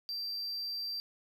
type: tone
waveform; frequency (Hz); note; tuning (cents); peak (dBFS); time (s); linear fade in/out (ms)
triangle; 4699; D8; 0; -34; 0.09-1; 0
effects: none